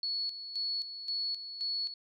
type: tone with tremolo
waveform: sine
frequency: 4395 Hz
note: C#8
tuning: 16 cents flat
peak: -31 dBFS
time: 0.03-1.94 s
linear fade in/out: 2 ms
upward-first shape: square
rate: 1.9 Hz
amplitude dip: 65%
effects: none